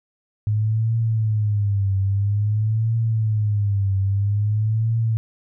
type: tone with vibrato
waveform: sine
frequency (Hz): 105.1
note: G#2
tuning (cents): +21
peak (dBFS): -17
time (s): 0.47-5.17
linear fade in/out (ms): 0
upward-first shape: triangle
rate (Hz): 0.5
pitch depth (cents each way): 150
effects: none